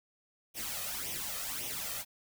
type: noise with flanger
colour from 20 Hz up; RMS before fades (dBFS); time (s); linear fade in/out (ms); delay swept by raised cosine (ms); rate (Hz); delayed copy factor
white; -38; 0.54-2.05; 50; 0.33 to 1.63; 1.8; +0.7
effects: none